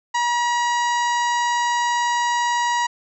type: harmonic tone with a mistuned harmonic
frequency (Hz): 958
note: A#5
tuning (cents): +47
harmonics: 1 / 2 / 3 / 4 / 5 / 6 / 7 / 8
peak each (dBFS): -19 / -25 / -33 / -34 / -37 / -37 / -34 / -41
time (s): 0.14-2.87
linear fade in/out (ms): 10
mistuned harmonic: 4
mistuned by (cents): +20
effects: none